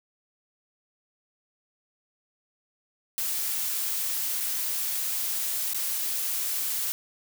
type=noise with dropouts; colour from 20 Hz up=blue; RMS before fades=-29 dBFS; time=3.18-6.92 s; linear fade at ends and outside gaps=0 ms; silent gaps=4.402-4.406 / 5.734-5.745 s; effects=none